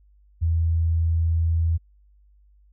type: tone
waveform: sine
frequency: 82.41 Hz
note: E2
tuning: in tune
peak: -18 dBFS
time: 0.41-1.78 s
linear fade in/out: 20 ms
effects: added 50 Hz sine -53 dBFS peak until 2.72 s